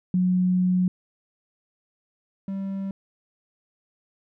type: tone pair in turn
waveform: sine / triangle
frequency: 182.4 / 194.61 Hz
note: F#3 / G3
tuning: -24 / -12 cents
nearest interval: minor second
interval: 112 cents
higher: second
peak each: -18 / -25 dBFS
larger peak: first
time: 0.14-0.88 / 2.48-2.91 s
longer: first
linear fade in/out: 2 ms
effects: none